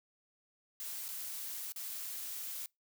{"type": "noise with dropouts", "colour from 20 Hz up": "blue", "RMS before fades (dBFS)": -42, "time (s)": [0.8, 2.66], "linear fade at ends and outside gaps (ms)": 0, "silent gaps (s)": [[1.082, 1.088], [1.721, 1.761]], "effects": ["noise-tail reverb RT60 0.2 s tail -26 dB re dry"]}